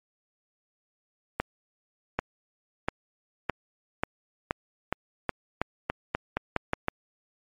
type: accelerating click train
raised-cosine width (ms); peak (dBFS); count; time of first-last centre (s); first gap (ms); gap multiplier
0.5; -10; 15; 1.4-6.884; 790; 0.88
effects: MP3 64 kbps